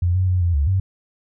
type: tone with pitch steps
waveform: sine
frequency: 87.9 / 92.9 / 91.1 / 86.5 / 71.1 / 95.1 Hz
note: F2 / F#2 / F#2 / F2 / C#2 / F#2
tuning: +12 / +7 / -26 / -16 / +45 / +48 cents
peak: -15 dBFS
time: 0.02-0.8 s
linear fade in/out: 5 ms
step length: 130 ms
effects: none